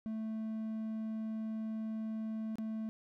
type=tone with dropouts; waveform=triangle; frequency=220 Hz; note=A3; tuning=in tune; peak=-34 dBFS; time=0.06-2.89 s; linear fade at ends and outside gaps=0 ms; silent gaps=2.556-2.584 s; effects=none